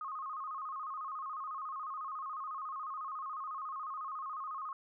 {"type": "tone with vibrato", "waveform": "sine", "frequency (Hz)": 1162, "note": "D6", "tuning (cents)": -19, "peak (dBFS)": -38, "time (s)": [0.01, 4.73], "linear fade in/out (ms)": 2, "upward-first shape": "square", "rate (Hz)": 14, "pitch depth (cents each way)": 120, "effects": []}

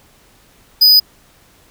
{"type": "tone", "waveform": "square", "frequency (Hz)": 4978, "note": "D#8", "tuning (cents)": 0, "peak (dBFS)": -6, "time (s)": [0.81, 1], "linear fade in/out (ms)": 10, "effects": ["pink hiss -50 dBFS RMS until 1.7 s"]}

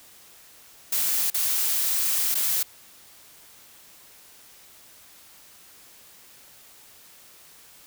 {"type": "noise with dropouts", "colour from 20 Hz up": "blue", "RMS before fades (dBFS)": -24, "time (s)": [0.92, 2.63], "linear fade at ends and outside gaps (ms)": 5, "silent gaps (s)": [[1.302, 1.343], [2.345, 2.351]], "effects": ["white hiss -51 dBFS RMS until 7.86 s"]}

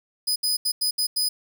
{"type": "tone bursts at uneven times", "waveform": "sawtooth", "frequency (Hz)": 4992, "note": "D#8", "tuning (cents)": 5, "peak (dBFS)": -18, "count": 6, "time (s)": [[0.27, 0.36], [0.43, 0.57], [0.65, 0.72], [0.81, 0.91], [0.98, 1.07], [1.16, 1.29]], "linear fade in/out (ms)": 10, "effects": ["10-bit"]}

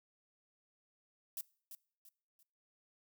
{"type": "noise with echo", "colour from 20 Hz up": "violet", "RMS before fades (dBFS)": -41, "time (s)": [1.37, 1.41], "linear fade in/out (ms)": 2, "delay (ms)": 340, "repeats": 3, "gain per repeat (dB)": -9, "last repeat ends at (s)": 2.43, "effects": ["noise-tail reverb RT60 0.5 s tail -23 dB re dry"]}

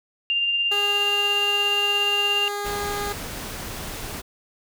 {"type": "tone with tremolo", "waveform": "sine", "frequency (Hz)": 2794, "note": "F7", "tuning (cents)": 0, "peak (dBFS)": -18, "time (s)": [0.3, 2.48], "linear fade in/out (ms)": 0, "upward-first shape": "triangle", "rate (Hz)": 17, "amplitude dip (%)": 35}
{"type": "tone", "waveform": "15% pulse", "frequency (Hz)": 408.8, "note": "G#4", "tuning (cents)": -27, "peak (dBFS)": -20, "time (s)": [0.71, 3.13], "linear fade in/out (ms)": 10}
{"type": "noise", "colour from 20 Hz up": "pink", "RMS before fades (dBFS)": -33, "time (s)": [2.64, 4.22], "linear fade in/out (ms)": 20}
{"effects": []}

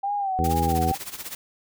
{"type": "tone with vibrato", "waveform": "sine", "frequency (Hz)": 783, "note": "G5", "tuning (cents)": -2, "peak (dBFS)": -23, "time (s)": [0.03, 0.95], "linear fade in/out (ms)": 10, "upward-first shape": "sine", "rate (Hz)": 2.2, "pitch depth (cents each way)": 82}
{"type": "harmonic tone", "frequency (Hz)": 82.41, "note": "E2", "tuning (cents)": 0, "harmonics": [1, 2, 3, 4, 5, 6], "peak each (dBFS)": [-25, -28, -30, -31, -32, -33], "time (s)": [0.39, 0.92], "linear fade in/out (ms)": 0}
{"type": "noise with tremolo", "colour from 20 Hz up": "white", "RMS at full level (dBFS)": -33, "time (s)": [0.44, 1.35], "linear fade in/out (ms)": 2, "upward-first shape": "sine", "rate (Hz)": 16, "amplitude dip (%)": 80}
{"effects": []}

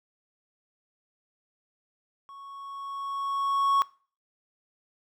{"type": "tone with level ramp", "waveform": "triangle", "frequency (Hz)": 1107, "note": "C#6", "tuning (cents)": -3, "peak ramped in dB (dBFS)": [-42, -17], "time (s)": [2.29, 3.82], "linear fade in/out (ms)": 0, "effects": ["noise-tail reverb RT60 0.4 s tail -21 dB re dry"]}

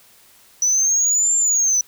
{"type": "exponential two-way sweep", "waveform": "sine", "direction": "up then down", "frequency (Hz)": [5920, 7360, 5920], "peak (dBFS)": -12, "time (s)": [0.62, 1.81], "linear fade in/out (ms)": 2, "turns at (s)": 1.36, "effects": ["tanh soft clip ceiling -13 dBFS", "white hiss -51 dBFS RMS until 1.87 s"]}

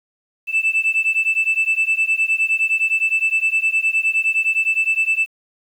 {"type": "beating tone pair", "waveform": "sine", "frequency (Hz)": [2637, 2646.7], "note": ["E7", "E7"], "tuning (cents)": [0, 6], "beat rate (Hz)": 9.7, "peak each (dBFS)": -17, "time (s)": [0.47, 5.27], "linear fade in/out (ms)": 50, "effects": ["tanh soft clip ceiling -11 dBFS", "8-bit"]}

